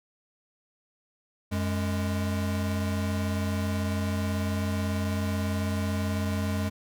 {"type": "tone pair together", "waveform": "square", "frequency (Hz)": [91.62, 207.7], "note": ["F#2", "G#3"], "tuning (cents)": [-17, 0], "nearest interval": "octave + major second", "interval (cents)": 1417, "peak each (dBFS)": [-29, -31], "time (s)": [1.51, 6.7], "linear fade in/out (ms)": 20, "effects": []}